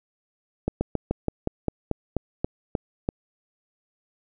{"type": "slowing click train", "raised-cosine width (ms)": 2, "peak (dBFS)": -10, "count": 12, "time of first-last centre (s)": [0.68, 3.089], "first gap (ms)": 130, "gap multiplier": 1.1, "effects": []}